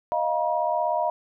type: chord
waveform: sine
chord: Eb suspended second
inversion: none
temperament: equal with one note detuned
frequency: 622.3 / 698.5 / 956.3 Hz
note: Eb5 / F5 / Bb5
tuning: 0 / 0 / +44 cents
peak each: -26 dBFS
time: 0.12-1.1 s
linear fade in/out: 0 ms
effects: none